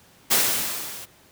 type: noise with level ramp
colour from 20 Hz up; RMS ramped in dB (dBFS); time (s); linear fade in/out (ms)
white; -17 to -39; 0.3-1.06; 20
effects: pink hiss -54 dBFS RMS until 1.31 s + high-pass 80 Hz 12 dB/octave